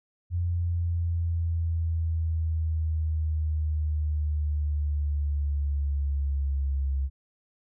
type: exponential sweep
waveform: sine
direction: down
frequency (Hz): 87.31 to 67.7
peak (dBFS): -24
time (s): 0.3-7.1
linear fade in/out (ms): 50
effects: none